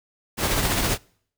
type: noise with tremolo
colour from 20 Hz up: pink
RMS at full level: -21 dBFS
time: 0.37-0.98 s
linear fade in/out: 50 ms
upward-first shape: triangle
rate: 15 Hz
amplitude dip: 40%
effects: noise-tail reverb RT60 0.6 s tail -26 dB re dry